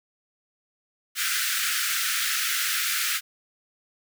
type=high-pass noise; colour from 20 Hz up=pink; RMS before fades=-26 dBFS; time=1.15-3.21 s; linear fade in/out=50 ms; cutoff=1300 Hz; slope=96 dB/octave; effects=none